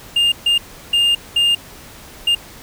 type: tone bursts at uneven times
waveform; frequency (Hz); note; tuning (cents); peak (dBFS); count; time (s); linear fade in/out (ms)
triangle; 2814; F7; +12; -10; 5; 0.16-0.32 / 0.46-0.58 / 0.93-1.15 / 1.36-1.55 / 2.27-2.35; 5
effects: pink hiss -39 dBFS RMS until 2.62 s